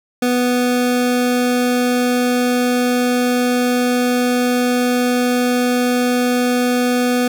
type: tone pair together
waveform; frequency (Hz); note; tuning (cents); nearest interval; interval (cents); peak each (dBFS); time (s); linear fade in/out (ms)
square; 246.9 / 493.9; B3 / B4; 0 / 0; octave; 1200; -16 / -20; 0.22-7.28; 5
effects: none